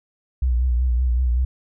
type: tone with vibrato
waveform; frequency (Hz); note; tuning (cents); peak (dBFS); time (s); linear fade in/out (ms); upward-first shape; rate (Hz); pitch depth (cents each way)
sine; 61.74; B1; 0; -16; 0.42-1.45; 5; triangle; 5.3; 85
effects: none